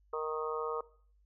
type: harmonic tone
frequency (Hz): 155.56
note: D#3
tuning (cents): 0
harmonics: 3 / 4 / 5 / 6 / 7 / 8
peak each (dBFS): -35 / -45 / -49 / -44 / -42 / -40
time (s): 0.13-0.81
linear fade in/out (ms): 5
effects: noise-tail reverb RT60 0.5 s tail -20 dB re dry + added 50 Hz sine -64 dBFS peak until 1.25 s